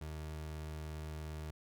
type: tone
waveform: 30% pulse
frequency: 77.3 Hz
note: D#2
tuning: 11 cents flat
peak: -39 dBFS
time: 0.01-1.51 s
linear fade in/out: 5 ms
effects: none